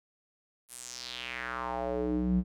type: tone with band-pass filter sweep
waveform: square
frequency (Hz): 61.74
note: B1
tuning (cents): 0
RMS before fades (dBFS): -33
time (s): 0.68-2.44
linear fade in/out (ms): 50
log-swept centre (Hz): 11000 to 150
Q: 3.3
effects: none